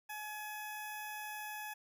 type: tone with notch filter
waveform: 10% pulse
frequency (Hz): 847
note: G#5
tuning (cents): +34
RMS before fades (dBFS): -44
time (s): 0.09-1.74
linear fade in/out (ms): 10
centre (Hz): 4200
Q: 0.79
effects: none